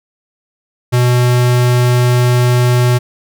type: tone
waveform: square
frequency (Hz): 123.3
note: B2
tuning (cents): -2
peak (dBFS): -9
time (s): 0.92-2.99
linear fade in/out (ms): 20
effects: none